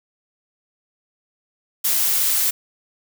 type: noise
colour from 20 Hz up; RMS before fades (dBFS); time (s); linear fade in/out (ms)
blue; -19; 1.84-2.51; 10
effects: none